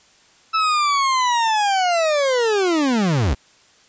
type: linear sweep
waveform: 40% pulse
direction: down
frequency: 1318.5 to 55 Hz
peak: -15 dBFS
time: 0.53-3.35 s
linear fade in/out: 20 ms
effects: white hiss -53 dBFS RMS until 3.88 s + resampled to 16000 Hz